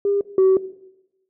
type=tone pair in turn; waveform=sine; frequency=402.1 / 379.5 Hz; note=G4 / F#4; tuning=+44 / +44 cents; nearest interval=minor second; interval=100 cents; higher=first; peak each=-16 / -9 dBFS; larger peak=second; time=0.05-0.21 / 0.38-0.57 s; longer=second; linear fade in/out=2 ms; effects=noise-tail reverb RT60 0.9 s tail -17 dB re dry + tanh soft clip ceiling -9 dBFS